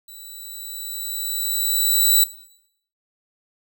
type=tone with level ramp; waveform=5% pulse; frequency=3951 Hz; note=B7; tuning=in tune; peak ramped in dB=-31 to -4 dBFS; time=0.08-2.24 s; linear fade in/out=5 ms; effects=noise-tail reverb RT60 0.7 s tail -17 dB re dry